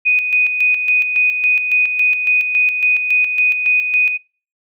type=tone with tremolo; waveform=sine; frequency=2489 Hz; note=D#7; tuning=in tune; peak=-10 dBFS; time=0.05-4.18 s; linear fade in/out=20 ms; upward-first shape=square; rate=3.6 Hz; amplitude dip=50%; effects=noise-tail reverb RT60 0.4 s tail -25 dB re dry